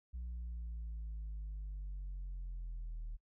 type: linear sweep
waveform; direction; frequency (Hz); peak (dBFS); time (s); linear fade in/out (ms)
sine; down; 61.1 to 38.55; -38; 0.13-3.17; 20
effects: noise-tail reverb RT60 0.1 s tail -25 dB re dry + tanh soft clip ceiling -39 dBFS